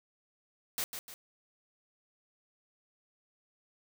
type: noise with echo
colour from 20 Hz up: white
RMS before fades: -34 dBFS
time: 0.78-0.84 s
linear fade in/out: 0 ms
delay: 150 ms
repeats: 2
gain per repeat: -7 dB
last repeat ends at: 1.14 s
effects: none